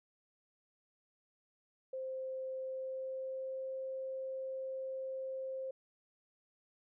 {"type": "tone with pitch glide", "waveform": "sine", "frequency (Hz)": [523.3, 527.5], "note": ["C5", "C5"], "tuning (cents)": [0, 14], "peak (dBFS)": -38, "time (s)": [1.93, 5.71], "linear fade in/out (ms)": 5, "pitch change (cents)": 14, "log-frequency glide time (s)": [2.59, 3.73], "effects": []}